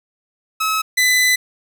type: tone pair in turn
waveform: sawtooth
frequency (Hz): 1288 / 2004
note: E6 / B6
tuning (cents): -41 / +25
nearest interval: minor sixth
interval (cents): 766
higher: second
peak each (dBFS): -13 / -9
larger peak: second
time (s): 0.6-0.82 / 0.97-1.36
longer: second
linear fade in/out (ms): 10
effects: none